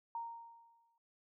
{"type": "tone with exponential decay", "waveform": "sine", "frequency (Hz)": 928, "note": "A#5", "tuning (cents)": -8, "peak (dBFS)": -37, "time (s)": [0.15, 0.98], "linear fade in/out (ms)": 2, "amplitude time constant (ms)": 180, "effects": []}